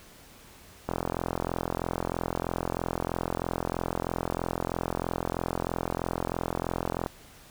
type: click train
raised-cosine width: 1 ms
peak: -14 dBFS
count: 267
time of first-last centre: 0.89-7.062 s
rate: 43.1 Hz
effects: pink hiss -52 dBFS RMS until 7.5 s